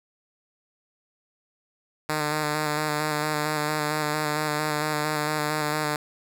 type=tone with vibrato; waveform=5% pulse; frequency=151.5 Hz; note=D#3; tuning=46 cents flat; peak=-13 dBFS; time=2.09-5.96 s; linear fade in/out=2 ms; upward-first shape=square; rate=4.4 Hz; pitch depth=20 cents each way; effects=none